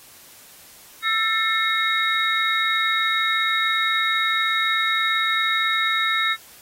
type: tone cluster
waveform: sine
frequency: 1328 / 1784 / 2154 / 3788 Hz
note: E6 / A6 / C7 / A#7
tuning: +12 / +23 / +50 / +27 cents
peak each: -24 dBFS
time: 1.02-6.37 s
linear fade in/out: 50 ms
effects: white hiss -47 dBFS RMS until 6.61 s + AAC 48 kbps